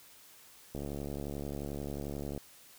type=click train; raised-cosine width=2 ms; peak=-26 dBFS; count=117; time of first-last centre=0.75-2.377 s; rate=71.3 Hz; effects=white hiss -57 dBFS RMS until 2.78 s